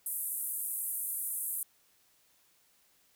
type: band-pass noise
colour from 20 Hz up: white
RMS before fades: -36 dBFS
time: 0.06-1.63 s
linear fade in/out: 2 ms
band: 9000 to 14000 Hz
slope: 48 dB/octave
effects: white hiss -68 dBFS RMS until 3.15 s